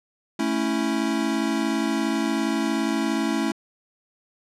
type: chord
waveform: square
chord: A major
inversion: none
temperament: equal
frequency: 220 / 277.2 / 329.6 Hz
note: A3 / C#4 / E4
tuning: 0 / 0 / 0 cents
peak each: -27 dBFS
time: 0.39-3.52 s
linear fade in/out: 5 ms
effects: low-pass 9000 Hz 12 dB/octave